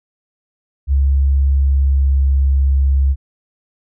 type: tone with pitch glide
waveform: sine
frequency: 68.7 to 68.15 Hz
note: C#2 to C#2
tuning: -15 to -29 cents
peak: -10 dBFS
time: 0.87-3.16 s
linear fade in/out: 50 ms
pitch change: -14 cents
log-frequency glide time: 1.52-2.21 s
effects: none